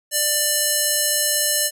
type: tone with band-pass filter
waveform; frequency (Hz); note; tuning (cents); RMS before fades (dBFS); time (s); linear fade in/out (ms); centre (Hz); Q
square; 593; D5; +17; -20; 0.11-1.71; 50; 9500; 1.2
effects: none